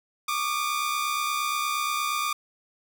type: tone pair together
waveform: sawtooth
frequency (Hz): 1142 / 1210.5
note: D6 / D#6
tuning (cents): -49 / -48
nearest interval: minor second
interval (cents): 101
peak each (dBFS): -27 / -23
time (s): 0.28-2.33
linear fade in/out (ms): 5
effects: none